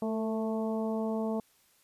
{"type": "harmonic tone with a mistuned harmonic", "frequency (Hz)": 220, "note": "A3", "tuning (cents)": 0, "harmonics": [1, 2, 3, 4, 5], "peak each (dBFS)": [-31, -35, -37, -42, -47], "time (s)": [0.02, 1.4], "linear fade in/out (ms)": 2, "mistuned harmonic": 2, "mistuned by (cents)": 24, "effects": ["white hiss -66 dBFS RMS until 1.83 s", "resampled to 32000 Hz"]}